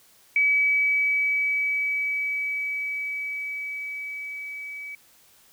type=tone with level ramp; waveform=sine; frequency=2284 Hz; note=D7; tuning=49 cents flat; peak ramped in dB=-17 to -34 dBFS; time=0.36-4.95 s; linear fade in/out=2 ms; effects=white hiss -57 dBFS RMS until 5.52 s